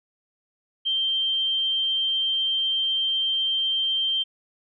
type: tone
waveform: sine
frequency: 3146 Hz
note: G7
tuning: 6 cents sharp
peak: -21 dBFS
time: 0.85-4.24 s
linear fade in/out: 20 ms
effects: none